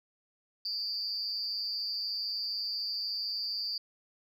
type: tone with amplitude modulation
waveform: sine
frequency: 4699 Hz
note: D8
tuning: in tune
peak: -27 dBFS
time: 0.65-3.78 s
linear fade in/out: 5 ms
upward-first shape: sine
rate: 213 Hz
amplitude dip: 95%
effects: tanh soft clip ceiling -25 dBFS